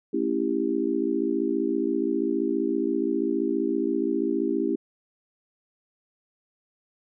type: chord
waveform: sine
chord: A dominant seventh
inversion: none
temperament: just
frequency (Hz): 220 / 275 / 330 / 396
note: A3 / C#4 / E4 / G4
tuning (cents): 0 / -14 / +2 / +18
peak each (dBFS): -32 / -27 / -27 / -28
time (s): 0.13-4.76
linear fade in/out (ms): 10
effects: none